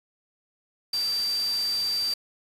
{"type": "tone in noise", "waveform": "sine", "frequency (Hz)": 4677, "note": "D8", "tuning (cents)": -8, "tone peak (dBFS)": -24, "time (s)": [0.93, 2.14], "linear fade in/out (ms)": 5, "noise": "white", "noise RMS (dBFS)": -38, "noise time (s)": [0.93, 2.14], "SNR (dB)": 11, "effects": ["resampled to 32000 Hz"]}